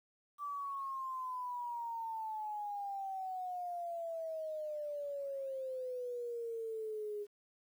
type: exponential sweep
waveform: sine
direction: down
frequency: 1168 to 409.8 Hz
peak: -38 dBFS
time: 0.38-7.27 s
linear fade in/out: 50 ms
effects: 11-bit